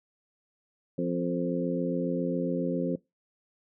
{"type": "harmonic tone with a mistuned harmonic", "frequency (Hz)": 87.31, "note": "F2", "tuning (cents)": 0, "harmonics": [2, 3, 4, 5, 6], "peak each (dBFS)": [-31, -31, -35, -35, -34], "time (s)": [0.98, 2.96], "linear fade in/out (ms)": 5, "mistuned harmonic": 5, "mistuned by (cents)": 28, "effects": ["noise-tail reverb RT60 0.2 s tail -21 dB re dry"]}